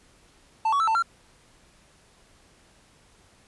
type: tone with pitch steps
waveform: triangle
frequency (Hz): 886 / 1125 / 1320 / 891 / 1369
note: A5 / C#6 / E6 / A5 / F6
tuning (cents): +12 / +25 / +2 / +22 / -35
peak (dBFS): -18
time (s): 0.65-1.025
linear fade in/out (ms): 5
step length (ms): 75
effects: pink hiss -58 dBFS RMS until 3.47 s + resampled to 24000 Hz